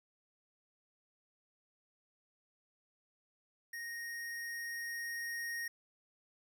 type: tone with level ramp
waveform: square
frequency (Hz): 1864.7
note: A#6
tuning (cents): 0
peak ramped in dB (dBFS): -42 to -38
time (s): 3.73-5.68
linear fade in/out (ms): 5
effects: 12-bit